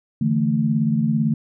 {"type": "chord", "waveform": "sine", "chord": "D suspended second", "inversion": "none", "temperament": "equal with one note detuned", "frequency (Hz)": [146.83, 164.81, 222.3], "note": ["D3", "E3", "A3"], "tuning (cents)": [0, 0, 18], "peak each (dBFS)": [-22, -23, -19], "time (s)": [0.21, 1.34], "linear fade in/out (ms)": 5, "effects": []}